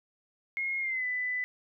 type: tone with pitch glide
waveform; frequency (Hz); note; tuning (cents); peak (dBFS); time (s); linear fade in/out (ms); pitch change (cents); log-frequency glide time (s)
sine; 2152 to 1996.3; C7 to B6; +48 to +18; -29; 0.57-1.44; 0; -130; 0.8-1.05
effects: none